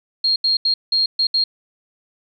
sine tone bursts at uneven times, 4235 Hz, C8, 20 cents sharp, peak -14 dBFS, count 6, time 0.24-0.36 / 0.44-0.57 / 0.65-0.74 / 0.92-1.06 / 1.19-1.27 / 1.34-1.44 s, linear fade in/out 5 ms, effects none

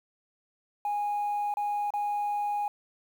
sine tone with dropouts, 825 Hz, G#5, 12 cents flat, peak -25 dBFS, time 0.85-2.68 s, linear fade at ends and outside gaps 2 ms, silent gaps 1.54-1.57 / 1.905-1.937 s, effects tanh soft clip ceiling -25 dBFS + 9-bit

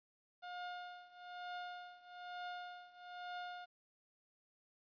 30% pulse tone with tremolo, 714 Hz, F5, 38 cents sharp, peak -40 dBFS, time 0.42-3.66 s, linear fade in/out 20 ms, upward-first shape triangle, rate 1.1 Hz, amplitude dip 90%, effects resampled to 11025 Hz + 13-bit

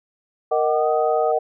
sine tone with pitch glide, 1176 to 1253.1 Hz, D6 to D#6, +2 to +12 cents, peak -29 dBFS, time 0.51-1.32 s, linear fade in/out 10 ms, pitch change +110 cents, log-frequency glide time 0.63-0.88 s
sine chord, D# minor, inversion second, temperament equal with one note detuned, 466.2 / 622.3 / 752.5 Hz, A#4 / D#5 / F#5, 0 / 0 / +29 cents, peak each -21 dBFS, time 0.51-1.39 s, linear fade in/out 10 ms
effects none

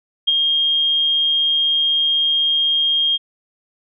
sine tone with ADSR envelope, 3228 Hz, G#7, 50 cents flat, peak -10 dBFS, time 0.27-3.18 s, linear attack 14 ms, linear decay 22 ms, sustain -4 dB, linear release 29 ms, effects none

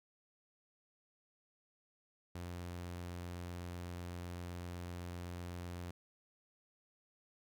sawtooth tone, 87.9 Hz, F2, 12 cents sharp, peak -39 dBFS, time 2.35-5.91 s, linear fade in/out 5 ms, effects none

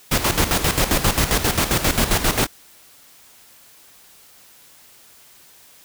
pink noise with tremolo, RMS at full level -17 dBFS, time 0.11-2.47 s, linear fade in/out 10 ms, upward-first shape square, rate 7.5 Hz, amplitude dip 65%, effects white hiss -49 dBFS RMS until 5.84 s

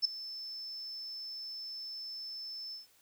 sine tone with ADSR envelope, 5274 Hz, E8, in tune, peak -22 dBFS, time 0.02-2.87 s, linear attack 31 ms, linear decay 4 ms, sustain -18 dB, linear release 140 ms, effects white hiss -66 dBFS RMS until 3.01 s

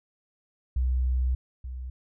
sine tone pair in turn, 63.3 / 63.3 Hz, B1 / B1, +43 / +43 cents, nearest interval unison, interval 0 cents, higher neither, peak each -22 / -33 dBFS, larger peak first, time 0.76-1.35 / 1.64-1.9 s, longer first, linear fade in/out 5 ms, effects none

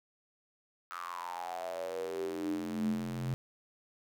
square tone with high-pass filter sweep, 43.65 Hz, F1, in tune, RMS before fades -37 dBFS, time 0.91-3.34 s, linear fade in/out 0 ms, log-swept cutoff 1300 to 140 Hz, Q 8.9, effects none

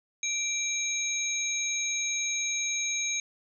sine tone cluster, 2350 / 3828 / 6510 Hz, D7 / A#7 / G#8, +1 / +45 / -36 cents, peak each -32 / -35 / -30 dBFS, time 0.23-3.2 s, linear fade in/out 2 ms, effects none

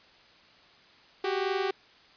sawtooth tone pair together, 375.2 / 397 Hz, F#4 / G4, +24 / +22 cents, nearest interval minor second, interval 98 cents, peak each -26 / -26 dBFS, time 1.24-1.71 s, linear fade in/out 5 ms, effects white hiss -57 dBFS RMS until 2.16 s + resampled to 11025 Hz

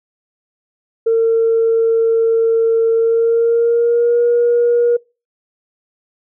sine tone with pitch glide, 454.6 to 476.7 Hz, A#4 to A#4, -43 to +39 cents, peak -9 dBFS, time 1.06-4.97 s, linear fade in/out 10 ms, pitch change +82 cents, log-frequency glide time 2.94-4.21 s, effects noise-tail reverb RT60 0.3 s tail -25 dB re dry + tanh soft clip ceiling -6 dBFS

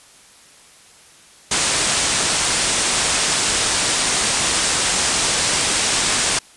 white low-pass noise, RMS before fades -19 dBFS, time 1.51-6.39 s, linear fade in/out 5 ms, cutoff 9600 Hz, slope 96 dB/octave, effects white hiss -47 dBFS RMS until 6.56 s + resampled to 24000 Hz

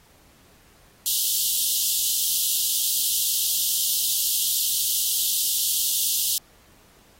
white high-pass noise, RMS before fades -23 dBFS, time 1.06-6.38 s, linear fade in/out 0 ms, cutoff 2900 Hz, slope 96 dB/octave, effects pink hiss -56 dBFS RMS until 7.19 s + AAC 48 kbps

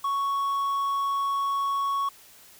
triangle tone, 1111 Hz, C#6, 4 cents sharp, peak -22 dBFS, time 0.04-2.09 s, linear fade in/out 5 ms, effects white hiss -52 dBFS RMS until 2.59 s

